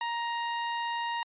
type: tone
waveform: sawtooth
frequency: 938 Hz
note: A#5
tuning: 11 cents sharp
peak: -26 dBFS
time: 0.01-1.23 s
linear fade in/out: 2 ms
effects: resampled to 8000 Hz